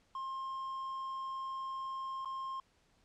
triangle tone with dropouts, 1063 Hz, C6, 27 cents sharp, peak -36 dBFS, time 0.15-2.6 s, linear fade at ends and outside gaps 2 ms, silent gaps 2.248-2.256 s, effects pink hiss -71 dBFS RMS until 3.04 s + low-pass 7000 Hz 12 dB/octave

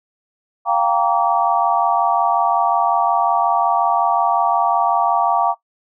sine chord, G minor seventh, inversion third, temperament equal with one note detuned, 698.5 / 784 / 932.3 / 1147.2 Hz, F5 / G5 / Bb5 / D6, 0 / 0 / 0 / -41 cents, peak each -19 dBFS, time 0.65-5.55 s, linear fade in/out 50 ms, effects noise-tail reverb RT60 0.1 s tail -17 dB re dry

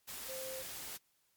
sine tone in noise, 523.3 Hz, C5, in tune, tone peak -43 dBFS, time 0.28-0.63 s, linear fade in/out 20 ms, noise white, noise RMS -45 dBFS, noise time 0.07-0.98 s, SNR -1 dB, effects white hiss -75 dBFS RMS until 1.36 s + MP3 96 kbps

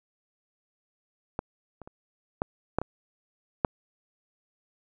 clicks, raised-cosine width 1 ms, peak -15 / -28 / -30 / -12 / -10 / -17 / -7 dBFS, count 7, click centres 1.391 / 1.817 / 1.875 / 2.419 / 2.786 / 2.816 / 3.648 s, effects none

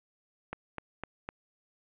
click train, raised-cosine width 0.5 ms, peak -21 dBFS, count 4, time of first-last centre 0.53-1.289 s, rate 3.95 Hz, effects resampled to 8000 Hz + 10-bit

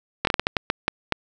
slowing click train, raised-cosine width 0.3 ms, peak -3 dBFS, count 10, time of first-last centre 0.25-1.123 s, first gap 22 ms, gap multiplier 1.35, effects none

